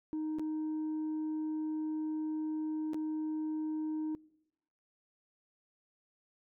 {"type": "tone with dropouts", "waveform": "sine", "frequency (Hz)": 310.7, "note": "D#4", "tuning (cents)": -2, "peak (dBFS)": -31, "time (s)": [0.13, 4.15], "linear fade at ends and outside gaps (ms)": 0, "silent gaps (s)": [[0.386, 0.395], [2.934, 2.944]], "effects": ["noise-tail reverb RT60 1.0 s tail -26 dB re dry", "tanh soft clip ceiling -32 dBFS"]}